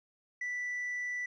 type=tone with tanh clipping; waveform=triangle; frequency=1972 Hz; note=B6; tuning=3 cents flat; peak=-34 dBFS; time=0.41-1.26 s; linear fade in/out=5 ms; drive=6 dB; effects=none